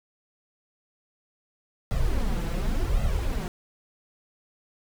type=noise with flanger; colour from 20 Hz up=brown; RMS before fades=-25 dBFS; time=1.91-3.48 s; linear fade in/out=0 ms; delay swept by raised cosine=1.5 to 6 ms; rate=0.9 Hz; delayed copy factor=+0.75; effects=none